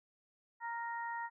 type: harmonic tone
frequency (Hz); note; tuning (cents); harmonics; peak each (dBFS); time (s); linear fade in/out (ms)
466.2; A#4; 0; 2 / 3 / 4; -39 / -48 / -44; 0.6-1.3; 50
effects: none